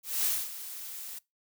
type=noise with ADSR envelope; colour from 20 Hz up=blue; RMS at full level=-27 dBFS; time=0.03-1.19 s; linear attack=220 ms; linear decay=230 ms; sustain=-14 dB; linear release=8 ms; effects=noise-tail reverb RT60 0.2 s tail -22 dB re dry